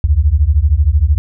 sine beating tone pair, 67.8 / 80.8 Hz, C#2 / E2, -38 / -34 cents, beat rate 13 Hz, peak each -11 dBFS, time 0.04-1.18 s, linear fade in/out 0 ms, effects none

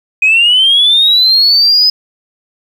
sine linear sweep, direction up, 2488 to 5060 Hz, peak -4 dBFS, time 0.22-1.9 s, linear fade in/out 5 ms, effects tanh soft clip ceiling -1 dBFS + 7-bit

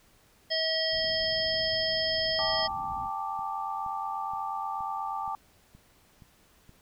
harmonic tone, 642 Hz, E5, 46 cents flat, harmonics 1 / 3 / 5 / 7 / 8, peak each -31 / -34 / -33 / -36 / -30 dBFS, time 0.5-2.68 s, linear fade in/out 20 ms
pink low-pass noise, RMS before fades -47 dBFS, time 0.9-3.11 s, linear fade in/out 50 ms, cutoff 270 Hz, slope 24 dB/octave
sine chord, G suspended second, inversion none, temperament equal with one note detuned, 791.7 / 880 / 1174.7 Hz, G5 / A5 / D6, +17 / 0 / 0 cents, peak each -35 dBFS, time 2.39-5.35 s, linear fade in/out 0 ms
click train, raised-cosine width 5 ms, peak -39 dBFS, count 9, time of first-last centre 2.92-6.694 s, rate 2.12 Hz
effects pink hiss -62 dBFS RMS until 6.81 s

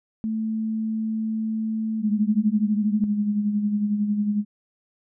sine tone, 220 Hz, A3, in tune, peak -23 dBFS, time 0.24-3.04 s, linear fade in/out 0 ms
sine tone with tremolo, 207.7 Hz, G#3, in tune, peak -18 dBFS, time 2-4.45 s, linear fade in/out 50 ms, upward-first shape sine, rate 11 Hz, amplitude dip 50%
effects none

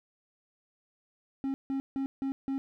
triangle tone bursts, 270.7 Hz, C#4, 41 cents flat, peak -27 dBFS, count 5, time 1.44-2.58 s, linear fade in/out 0 ms, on 100 ms, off 160 ms, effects none

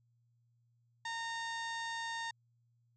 harmonic tone with a mistuned harmonic, 918 Hz, A#5, 27 cents flat, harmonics 1 / 2 / 3 / 4 / 5 / 6 / 7 / 8 / 9, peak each -41 / -41 / -54 / -47 / -52 / -56 / -54 / -60 / -62 dBFS, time 1.05-2.31 s, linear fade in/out 5 ms, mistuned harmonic 3, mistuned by +22 cents, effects added 118 Hz sine -70 dBFS peak until 2.96 s

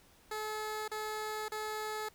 15% pulse tone bursts, 429.8 Hz, A4, 41 cents flat, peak -30 dBFS, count 3, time 0.31-2.088 s, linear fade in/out 5 ms, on 570 ms, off 34 ms, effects pink hiss -63 dBFS RMS until 2.14 s

